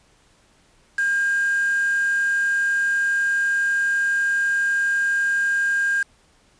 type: tone with quantisation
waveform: sine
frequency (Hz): 1608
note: G6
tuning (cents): +44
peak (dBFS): -18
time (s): 0.98-6.03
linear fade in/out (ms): 5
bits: 5
effects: pink hiss -58 dBFS RMS until 6.59 s + resampled to 22050 Hz